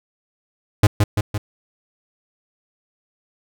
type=tone with echo; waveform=45% pulse; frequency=103.83 Hz; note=G#2; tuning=in tune; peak=-8 dBFS; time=0.83-0.87 s; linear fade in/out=5 ms; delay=170 ms; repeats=3; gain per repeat=-4 dB; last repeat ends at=1.38 s; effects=none